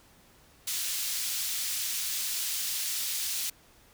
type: high-pass noise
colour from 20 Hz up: pink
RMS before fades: -32 dBFS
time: 0.67-3.5 s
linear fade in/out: 5 ms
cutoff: 3900 Hz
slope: 12 dB/octave
effects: pink hiss -59 dBFS RMS until 3.93 s